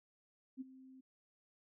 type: tone with ADSR envelope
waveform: sine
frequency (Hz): 261.6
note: C4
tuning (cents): 0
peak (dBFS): -39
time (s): 0.57-1.01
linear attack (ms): 39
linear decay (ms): 20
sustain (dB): -16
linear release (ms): 10
effects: none